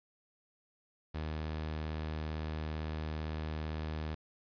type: tone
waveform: sawtooth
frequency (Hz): 77.78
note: D#2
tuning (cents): 0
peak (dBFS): -32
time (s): 1.14-4.15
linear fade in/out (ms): 10
effects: resampled to 11025 Hz + 10-bit